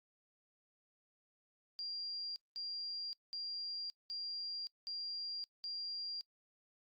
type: tone bursts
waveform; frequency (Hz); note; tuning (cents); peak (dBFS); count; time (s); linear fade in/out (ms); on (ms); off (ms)
sine; 4771; D8; +26; -40; 6; 1.79-6.21; 0; 570; 200
effects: noise-tail reverb RT60 0.1 s tail -25 dB re dry + Opus 48 kbps

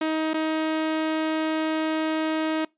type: tone with dropouts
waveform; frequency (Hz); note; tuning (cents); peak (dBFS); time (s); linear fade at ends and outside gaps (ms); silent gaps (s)
sawtooth; 315.3; D#4; +23; -19; 0.01-2.65; 5; 0.335-0.341
effects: noise-tail reverb RT60 0.2 s tail -24 dB re dry + resampled to 8000 Hz

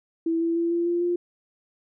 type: tone with pitch steps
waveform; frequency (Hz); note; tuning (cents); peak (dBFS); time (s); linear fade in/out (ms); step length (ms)
sine; 329.6 / 333.6 / 337.7 / 341.8 / 346 / 350.2; E4 / E4 / E4 / F4 / F4 / F4; 0 / +21 / +42 / -37 / -16 / +5; -21; 0.26-1.16; 5; 150
effects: none

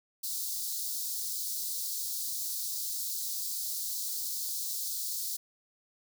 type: high-pass noise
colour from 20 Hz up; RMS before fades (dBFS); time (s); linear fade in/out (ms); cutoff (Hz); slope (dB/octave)
white; -35; 0.23-5.37; 10; 4000; 48
effects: none

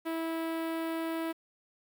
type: tone with notch filter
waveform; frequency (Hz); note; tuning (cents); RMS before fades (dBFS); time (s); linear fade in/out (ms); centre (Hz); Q
sawtooth; 326.9; E4; -14; -34; 0.05-1.33; 20; 6300; 0.51
effects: 10-bit

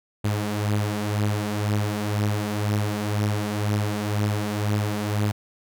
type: beating tone pair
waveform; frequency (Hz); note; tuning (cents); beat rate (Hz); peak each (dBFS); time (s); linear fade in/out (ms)
sawtooth; 103.83 / 105.83; G#2 / G#2; 0 / +33; 2; -20 / -24; 0.24-5.32; 10
effects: none

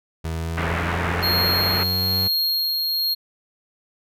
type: exponential sweep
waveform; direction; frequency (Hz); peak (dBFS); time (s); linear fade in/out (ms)
30% pulse; up; 80.8 to 94.7; -22; 0.24-2.28; 10
type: low-pass noise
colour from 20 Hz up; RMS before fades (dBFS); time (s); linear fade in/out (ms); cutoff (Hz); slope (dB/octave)
white; -26; 0.57-1.84; 10; 2100; 24
type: tone with tremolo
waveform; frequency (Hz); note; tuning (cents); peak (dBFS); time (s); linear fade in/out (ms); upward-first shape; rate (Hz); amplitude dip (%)
square; 4254; C8; +28; -19; 1.22-3.15; 20; sine; 1.1; 25
effects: none

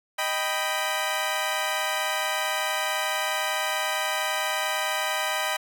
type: chord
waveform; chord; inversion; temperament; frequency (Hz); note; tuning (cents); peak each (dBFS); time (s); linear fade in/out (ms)
15% pulse; Eb augmented; none; equal; 622.3 / 784 / 987.8; Eb5 / G5 / B5; 0 / 0 / 0; -23; 0.18-5.57; 10
effects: none

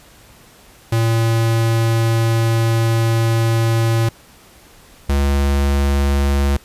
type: tone pair in turn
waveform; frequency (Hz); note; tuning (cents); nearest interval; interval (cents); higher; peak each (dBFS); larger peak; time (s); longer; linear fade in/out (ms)
square; 114.1 / 69.93; A#2 / C#2; -37 / +16; minor sixth; 847; first; -14 / -14; neither; 0.92-4.09 / 5.09-6.57; first; 5
effects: pink hiss -46 dBFS RMS until 6.64 s + resampled to 32000 Hz

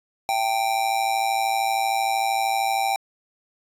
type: tone with amplitude modulation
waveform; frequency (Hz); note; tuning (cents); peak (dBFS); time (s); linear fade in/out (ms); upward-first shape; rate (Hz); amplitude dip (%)
square; 784; G5; 0; -18; 0.29-2.96; 0; sine; 113; 70
effects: resampled to 32000 Hz

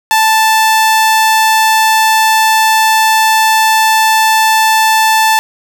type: tone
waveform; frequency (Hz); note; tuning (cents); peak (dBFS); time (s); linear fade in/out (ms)
sawtooth; 880; A5; 0; -3; 0.11-5.39; 0
effects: none

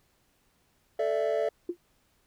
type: chord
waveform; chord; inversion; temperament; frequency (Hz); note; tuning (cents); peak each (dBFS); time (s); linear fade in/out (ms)
triangle; A suspended fourth; none; equal with one note detuned; 440 / 587.3 / 665.4; A4 / D5 / E5; 0 / 0 / +16; -27; 0.99-1.49; 5
type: tone with exponential decay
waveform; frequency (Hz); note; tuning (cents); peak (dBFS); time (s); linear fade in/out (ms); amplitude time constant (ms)
sine; 349.2; F4; 0; -24; 1.69-1.77; 5; 16
effects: tanh soft clip ceiling -17 dBFS + pink hiss -69 dBFS RMS until 2.26 s

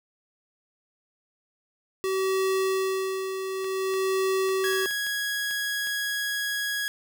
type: tone with tremolo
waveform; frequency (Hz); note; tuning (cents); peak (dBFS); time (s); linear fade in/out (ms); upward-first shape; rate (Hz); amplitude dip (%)
square; 381.5; G4; -47; -23; 2.04-4.86; 0; sine; 0.55; 55
type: clicks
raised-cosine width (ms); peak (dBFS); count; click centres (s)
0.2; -25; 8; 3.644 / 3.939 / 4.49 / 4.731 / 4.91 / 5.067 / 5.51 / 5.871
type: tone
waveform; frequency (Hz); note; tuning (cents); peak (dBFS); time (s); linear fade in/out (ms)
sawtooth; 1661.2; G#6; 0; -23; 4.64-6.88; 0
effects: none

